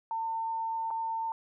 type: tone with dropouts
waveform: sine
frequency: 902 Hz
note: A5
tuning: 43 cents sharp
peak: -30 dBFS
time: 0.11-1.32 s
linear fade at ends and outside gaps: 1 ms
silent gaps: 0.905-0.91 s
effects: none